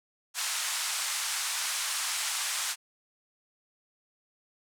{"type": "band-pass noise", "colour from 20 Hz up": "white", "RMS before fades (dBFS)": -32, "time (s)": [0.34, 2.76], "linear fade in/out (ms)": 50, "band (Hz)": [860, 9700], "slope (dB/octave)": 24, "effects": []}